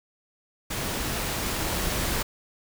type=noise with level ramp; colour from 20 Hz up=pink; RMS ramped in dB=-30 to -27 dBFS; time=0.7-2.23 s; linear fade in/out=10 ms; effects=none